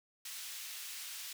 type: high-pass noise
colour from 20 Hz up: pink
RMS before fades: -45 dBFS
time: 0.25-1.33 s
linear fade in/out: 5 ms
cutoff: 2700 Hz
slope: 12 dB/octave
effects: none